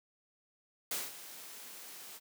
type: noise with ADSR envelope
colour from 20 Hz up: white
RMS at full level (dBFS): -35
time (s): 0.91-2.2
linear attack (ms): 3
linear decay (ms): 200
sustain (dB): -14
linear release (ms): 36
effects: high-pass 200 Hz 12 dB/octave